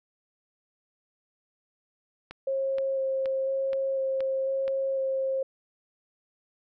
click train, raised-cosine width 0.3 ms, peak -24 dBFS, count 6, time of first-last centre 2.31-4.68 s, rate 2.11 Hz
sine tone with vibrato, 536 Hz, C5, 42 cents sharp, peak -25 dBFS, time 2.47-5.43 s, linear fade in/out 5 ms, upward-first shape square, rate 1 Hz, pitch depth 9 cents each way
effects none

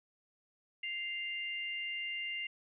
sine tone pair together, 2093 / 2794 Hz, C7 / F7, 0 / 0 cents, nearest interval perfect fourth, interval 500 cents, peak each -39 / -39 dBFS, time 0.83-2.47 s, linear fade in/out 5 ms, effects none

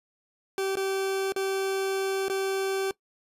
40% pulse tone with dropouts, 386.8 Hz, G4, 23 cents flat, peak -25 dBFS, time 0.58-2.91 s, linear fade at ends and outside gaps 1 ms, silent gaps 0.755-0.77 / 1.322-1.362 / 2.283-2.298 s, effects noise-tail reverb RT60 0.1 s tail -20 dB re dry + resampled to 32000 Hz

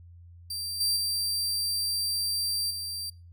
sawtooth tone with level steps, 4699 Hz, D8, in tune, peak -29 / -21 / -24 / -30 dBFS, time 0.5-3.1 s, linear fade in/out 5 ms, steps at 0.8 / 0.96 / 2.7 s, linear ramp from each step 10 ms, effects noise-tail reverb RT60 0.3 s tail -23 dB re dry + added 86 Hz sine -47 dBFS peak until 3.32 s

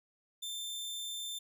sawtooth tone, 3566 Hz, A7, 22 cents sharp, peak -35 dBFS, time 0.42-1.39 s, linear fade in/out 10 ms, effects none

